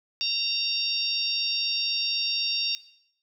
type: harmonic tone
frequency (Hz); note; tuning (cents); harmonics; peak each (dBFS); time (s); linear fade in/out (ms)
924; A#5; -16; 3 / 4 / 5 / 6; -30 / -30 / -30 / -30; 0.21-2.75; 0
effects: noise-tail reverb RT60 0.7 s tail -17 dB re dry